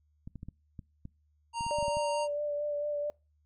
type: clicks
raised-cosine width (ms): 5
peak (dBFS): -30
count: 12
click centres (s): 0.275 / 0.357 / 0.431 / 0.486 / 0.792 / 1.054 / 1.609 / 1.665 / 1.786 / 1.827 / 1.882 / 1.97
type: harmonic tone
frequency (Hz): 930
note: A#5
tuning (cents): -4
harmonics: 1 / 3 / 5 / 7 / 9 / 10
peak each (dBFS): -32 / -42 / -46 / -49 / -51 / -52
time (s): 1.53-2.28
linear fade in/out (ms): 50
type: tone with vibrato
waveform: sine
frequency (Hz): 587.3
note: D5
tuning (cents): 0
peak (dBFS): -30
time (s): 1.71-3.1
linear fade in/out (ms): 0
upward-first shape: sine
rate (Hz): 4.5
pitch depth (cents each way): 18
effects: noise-tail reverb RT60 0.3 s tail -26 dB re dry + added 75 Hz sine -67 dBFS peak until 3.45 s